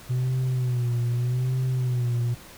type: tone with vibrato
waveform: sine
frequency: 124.4 Hz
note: B2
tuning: 13 cents sharp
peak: -19 dBFS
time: 0.09-2.35 s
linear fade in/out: 20 ms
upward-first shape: sine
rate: 0.82 Hz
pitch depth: 67 cents each way
effects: tanh soft clip ceiling -21 dBFS + pink hiss -46 dBFS RMS until 2.57 s